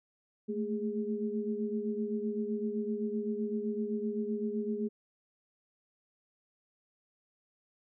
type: tone cluster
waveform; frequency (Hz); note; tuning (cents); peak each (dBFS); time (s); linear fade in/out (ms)
sine; 215.1 / 222.9 / 412.6; A3 / A3 / G#4; -39 / +23 / -11; -36 / -36 / -35; 0.48-4.89; 20
effects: none